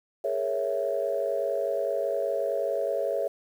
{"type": "chord", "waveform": "sine", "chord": "A# half-diminished seventh", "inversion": "third", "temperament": "equal", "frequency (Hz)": [415.3, 466.2, 554.4, 659.3], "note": ["G#4", "A#4", "C#5", "E5"], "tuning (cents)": [0, 0, 0, 0], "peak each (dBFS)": [-32, -33, -28, -30], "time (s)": [0.24, 3.28], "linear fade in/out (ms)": 5, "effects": ["tanh soft clip ceiling -15 dBFS", "9-bit"]}